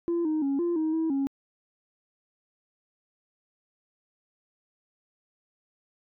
sine tone with pitch steps, 341.3 / 310.8 / 276.5 / 344.9 / 315.1 / 322.9 / 274.5 Hz, F4 / D#4 / C#4 / F4 / D#4 / E4 / C#4, -40 / -2 / -4 / -22 / +22 / -36 / -17 cents, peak -22 dBFS, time 0.08-1.27 s, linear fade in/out 0 ms, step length 170 ms, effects tanh soft clip ceiling -22 dBFS

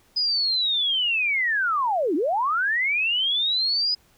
sine linear two-way sweep, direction down then up, 5020 to 273.7 to 5020 Hz, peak -20 dBFS, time 0.16-3.95 s, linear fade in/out 10 ms, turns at 2.15 s, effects pink hiss -60 dBFS RMS until 4.17 s

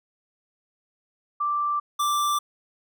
sine / square tone pair in turn, 1174.7 / 1174.7 Hz, D6 / D6, 0 / 0 cents, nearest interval unison, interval 0 cents, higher neither, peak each -22 dBFS, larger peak neither, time 1.4-1.8 / 1.99-2.39 s, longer neither, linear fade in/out 10 ms, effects none

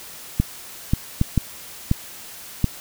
clicks, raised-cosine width 5 ms, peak -4 dBFS, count 6, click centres 0.4 / 0.935 / 1.214 / 1.377 / 1.914 / 2.643 s, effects white hiss -39 dBFS RMS until 2.8 s

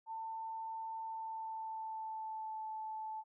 sine tone with pitch glide, 894 to 873.1 Hz, A5 to A5, +27 to -14 cents, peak -40 dBFS, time 0.06-3.24 s, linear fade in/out 50 ms, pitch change -41 cents, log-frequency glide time 1.02-2.65 s, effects none

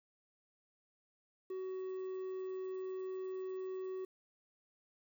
triangle tone with quantisation, 374.9 Hz, F#4, 23 cents sharp, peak -37 dBFS, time 1.5-4.05 s, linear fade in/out 5 ms, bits 11, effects none

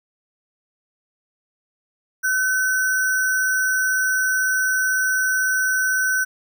sine tone with sample-and-hold, 1518 Hz, F#6, 44 cents sharp, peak -17 dBFS, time 2.23-6.25 s, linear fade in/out 20 ms, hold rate 7350 Hz, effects none

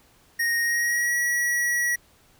square tone with pitch glide, 1864.7 to 1924.9 Hz, A#6 to B6, 0 to -45 cents, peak -22 dBFS, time 0.39-1.96 s, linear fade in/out 10 ms, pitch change +55 cents, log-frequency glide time 0.61-1.17 s, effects pink hiss -58 dBFS RMS until 2.39 s

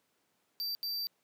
square tone bursts at uneven times, 4671 Hz, D8, 10 cents flat, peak -34 dBFS, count 2, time 0.6-0.75 / 0.83-1.07 s, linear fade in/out 0 ms, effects pink hiss -75 dBFS RMS until 1.23 s + high-pass 200 Hz 12 dB/octave

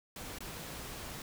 pink noise with dropouts, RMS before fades -44 dBFS, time 0.16-1.22 s, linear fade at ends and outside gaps 2 ms, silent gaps 0.386-0.405 s, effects none

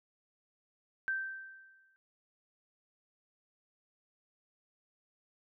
sine tone with exponential decay, 1559 Hz, G6, 10 cents flat, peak -29 dBFS, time 1.08-1.96 s, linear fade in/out 0 ms, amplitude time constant 190 ms, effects none

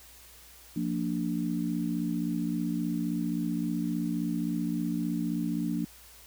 sine chord, Bb major, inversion second, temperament equal with one note detuned, 174.61 / 230.1 / 293.7 Hz, F3 / Bb3 / D4, 0 / -22 / 0 cents, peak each -32 dBFS, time 0.76-5.85 s, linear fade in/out 5 ms, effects added 60 Hz sine -58 dBFS peak until 6.26 s + white hiss -53 dBFS RMS until 6.26 s

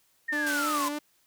sine linear sweep, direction down, 1864.7 to 999 Hz, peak -27 dBFS, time 0.28-0.89 s, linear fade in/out 10 ms
sawtooth tone with vibrato, 293.7 Hz, D4, in tune, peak -27 dBFS, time 0.32-0.99 s, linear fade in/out 10 ms, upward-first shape sine, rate 3.3 Hz, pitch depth 32 cents each way
white band-pass noise, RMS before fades -36 dBFS, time 0.46-0.89 s, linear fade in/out 10 ms, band 410 to 11000 Hz, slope 12 dB/octave
effects white hiss -67 dBFS RMS until 1.26 s

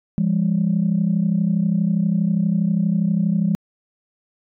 sine tone pair together, 170.4 / 202.8 Hz, F3 / G#3, -42 / -41 cents, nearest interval minor third, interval 301 cents, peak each -18 dBFS, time 0.18-3.55 s, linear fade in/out 0 ms, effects tanh soft clip ceiling -10 dBFS

